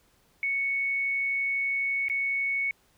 sine tone with dropouts, 2217 Hz, C#7, in tune, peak -25 dBFS, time 0.43-2.71 s, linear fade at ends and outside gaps 1 ms, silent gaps 2.084-2.098 s, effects pink hiss -65 dBFS RMS until 2.97 s

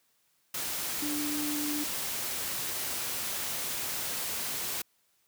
sine tone in noise, 296.2 Hz, D4, 15 cents sharp, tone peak -32 dBFS, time 1.02-1.84 s, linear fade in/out 5 ms, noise white, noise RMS -34 dBFS, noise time 0.54-4.82 s, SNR -1 dB, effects white hiss -71 dBFS RMS until 5.27 s + high-pass 60 Hz 12 dB/octave

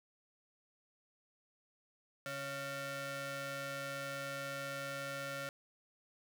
sawtooth ring-modulated tone, 416.1 Hz, G#4, 3 cents sharp, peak -33 dBFS, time 2.26-5.49 s, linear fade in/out 0 ms, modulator 973 Hz, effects none

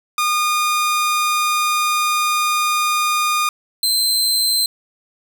sawtooth tone pair in turn, 1220 / 4104 Hz, D#6 / C8, -34 / -34 cents, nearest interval octave + major sixth, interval 2100 cents, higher second, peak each -12 dBFS, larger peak neither, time 0.18-3.49 / 3.83-4.66 s, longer first, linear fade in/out 2 ms, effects none

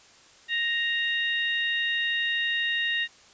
harmonic tone, 932.3 Hz, A#5, in tune, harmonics 2 / 3 / 4, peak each -26 / -30 / -32 dBFS, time 0.48-3.08 s, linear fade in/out 50 ms, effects white hiss -54 dBFS RMS until 3.33 s + resampled to 16000 Hz

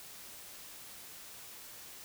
silence, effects white hiss -50 dBFS RMS until 2.04 s

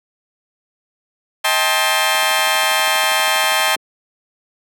15% pulse chord, A half-diminished seventh, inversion second, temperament just, 633.6 / 792 / 880 / 1056 Hz, Eb5 / G5 / A5 / C6, +31 / +18 / 0 / +16 cents, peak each -14 dBFS, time 1.44-3.76 s, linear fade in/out 10 ms
click train, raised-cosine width 3 ms, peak -21 dBFS, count 21, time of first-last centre 2.15-3.763 s, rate 12.4 Hz
effects high-pass 400 Hz 12 dB/octave

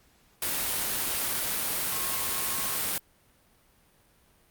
sine tone in noise, 1080 Hz, C#6, 45 cents flat, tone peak -40 dBFS, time 1.92-2.78 s, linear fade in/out 2 ms, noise white, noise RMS -29 dBFS, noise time 0.42-2.98 s, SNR -14 dB, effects pink hiss -63 dBFS RMS until 4.5 s + Opus 48 kbps

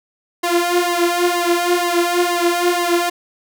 sawtooth tone with flanger, 349.2 Hz, F4, in tune, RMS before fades -17 dBFS, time 0.43-3.1 s, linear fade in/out 10 ms, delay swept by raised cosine 1 to 4.2 ms, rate 2.1 Hz, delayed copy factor +0.85, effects none

